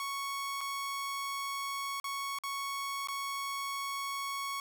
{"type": "tone with dropouts", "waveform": "sawtooth", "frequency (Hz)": 1108.7, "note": "C#6", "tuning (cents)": 0, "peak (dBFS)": -31, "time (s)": [0, 4.6], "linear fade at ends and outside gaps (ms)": 1, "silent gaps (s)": [[0.608, 0.612], [2, 2.042], [2.387, 2.436], [3.073, 3.085]], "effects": []}